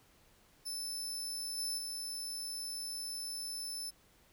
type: tone with level steps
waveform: 25% pulse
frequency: 5274 Hz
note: E8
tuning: in tune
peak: -33 / -30 / -34 dBFS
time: 0.65-3.91 s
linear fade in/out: 20 ms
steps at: 1.57 / 1.77 s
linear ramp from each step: 20 ms
effects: pink hiss -66 dBFS RMS until 4.32 s